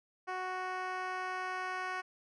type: tone with band-pass filter sweep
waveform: 10% pulse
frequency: 370 Hz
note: F#4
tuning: in tune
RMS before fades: -38 dBFS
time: 0.27-2.02 s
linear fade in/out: 20 ms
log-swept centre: 830 to 1300 Hz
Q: 0.8
effects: resampled to 22050 Hz